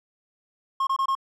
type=tone bursts; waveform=triangle; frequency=1077 Hz; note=C6; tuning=50 cents sharp; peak=-19 dBFS; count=4; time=0.8-1.152 s; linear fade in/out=5 ms; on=70 ms; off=24 ms; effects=none